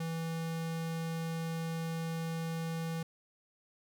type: tone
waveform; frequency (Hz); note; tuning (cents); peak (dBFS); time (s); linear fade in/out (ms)
square; 164.1; E3; -8; -35; 0-3.03; 5
effects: none